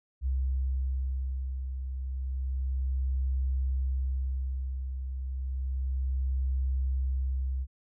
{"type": "beating tone pair", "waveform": "sine", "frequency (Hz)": [65.41, 65.72], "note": ["C2", "C2"], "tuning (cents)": [0, 8], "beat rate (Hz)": 0.31, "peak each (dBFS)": [-28, -37], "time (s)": [0.21, 7.67], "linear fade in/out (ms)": 50, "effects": []}